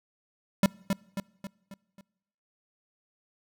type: tone with echo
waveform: square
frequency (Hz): 196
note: G3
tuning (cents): 0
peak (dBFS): -18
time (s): 0.63-0.66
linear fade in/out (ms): 2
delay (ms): 270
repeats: 5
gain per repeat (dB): -6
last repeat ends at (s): 2.01
effects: noise-tail reverb RT60 1.0 s tail -25 dB re dry